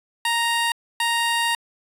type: tone pair in turn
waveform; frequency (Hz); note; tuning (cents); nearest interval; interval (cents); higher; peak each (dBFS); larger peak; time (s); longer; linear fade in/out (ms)
15% pulse; 932.3 / 932.3; A#5 / A#5; 0 / 0; unison; 0; neither; -13; neither; 0.25-0.72 / 1-1.55; second; 2
effects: resampled to 32000 Hz